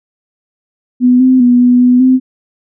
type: tone with pitch steps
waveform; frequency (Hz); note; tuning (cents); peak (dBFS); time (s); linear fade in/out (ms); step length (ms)
sine; 248.8 / 257.9 / 244.8 / 246.6 / 248.3 / 258.1; B3 / C4 / B3 / B3 / B3 / C4; +13 / -25 / -15 / -2 / +9 / -23; -4; 1-2.2; 50; 200
effects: none